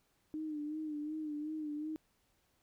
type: tone with vibrato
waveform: sine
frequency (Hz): 304.2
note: D#4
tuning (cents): -39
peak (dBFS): -37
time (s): 0.34-1.96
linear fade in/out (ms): 0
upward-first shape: sine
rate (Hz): 2.7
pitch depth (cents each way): 53
effects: pink hiss -75 dBFS RMS until 2.62 s